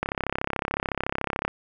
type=click train; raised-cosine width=0.5 ms; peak=-10 dBFS; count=50; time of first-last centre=0.03-1.48 s; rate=33.8 Hz; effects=none